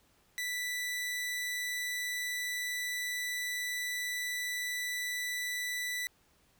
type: tone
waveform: sawtooth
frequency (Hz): 1975.5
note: B6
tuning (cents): 0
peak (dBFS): -30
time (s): 0.38-6.07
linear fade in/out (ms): 0
effects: pink hiss -68 dBFS RMS until 6.59 s